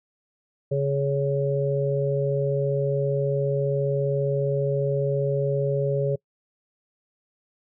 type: harmonic tone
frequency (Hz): 139.6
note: C#3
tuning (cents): +13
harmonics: 1 / 3 / 4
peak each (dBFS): -24 / -26 / -26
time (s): 0.71-6.16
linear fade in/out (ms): 10
effects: noise-tail reverb RT60 0.1 s tail -25 dB re dry